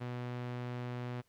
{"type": "tone with low-pass filter", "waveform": "sawtooth", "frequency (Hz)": 122.9, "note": "B2", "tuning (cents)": -8, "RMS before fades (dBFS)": -40, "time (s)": [0, 1.22], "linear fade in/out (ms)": 20, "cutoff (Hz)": 3000, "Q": 0.72, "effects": ["pink hiss -74 dBFS RMS until 1.28 s"]}